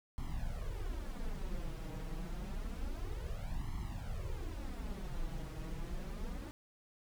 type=noise with flanger; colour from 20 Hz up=brown; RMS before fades=-40 dBFS; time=0.18-6.51 s; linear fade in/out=0 ms; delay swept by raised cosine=0.95 to 6.35 ms; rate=0.28 Hz; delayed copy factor=+0.9; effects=none